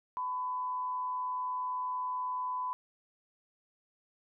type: tone with frequency modulation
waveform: sine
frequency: 1004 Hz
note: B5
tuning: 28 cents sharp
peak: -32 dBFS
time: 0.17-2.73 s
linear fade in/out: 0 ms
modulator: 129 Hz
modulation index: 0.26
effects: none